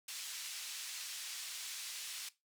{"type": "band-pass noise", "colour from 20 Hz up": "pink", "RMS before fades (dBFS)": -45, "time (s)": [0.08, 2.29], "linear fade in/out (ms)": 5, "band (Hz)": [3100, 10000], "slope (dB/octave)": 12, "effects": ["noise-tail reverb RT60 0.2 s tail -17 dB re dry"]}